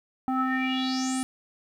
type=tone with low-pass filter sweep; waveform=square; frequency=260 Hz; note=C4; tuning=11 cents flat; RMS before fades=-27 dBFS; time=0.28-1.23 s; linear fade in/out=0 ms; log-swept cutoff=970 to 10000 Hz; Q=6.7; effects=10-bit